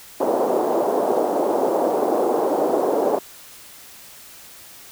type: band-pass noise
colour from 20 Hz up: pink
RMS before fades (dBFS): -20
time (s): 0.2-3.19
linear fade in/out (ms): 5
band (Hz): 340 to 780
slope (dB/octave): 24
effects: white hiss -43 dBFS RMS until 4.91 s